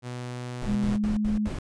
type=tone; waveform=sawtooth; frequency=123.47 Hz; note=B2; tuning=in tune; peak=-29 dBFS; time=0.02-0.99 s; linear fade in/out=50 ms
type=noise bursts; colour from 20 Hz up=brown; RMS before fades=-32 dBFS; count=5; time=0.62-1.586 s; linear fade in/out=0 ms; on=130 ms; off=79 ms
type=tone with pitch glide; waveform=sine; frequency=206.6 to 211.6 Hz; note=G#3 to G#3; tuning=-9 to +33 cents; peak=-23 dBFS; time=0.65-1.5 s; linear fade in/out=50 ms; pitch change=+42 cents; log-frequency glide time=0.91-1.08 s
effects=resampled to 22050 Hz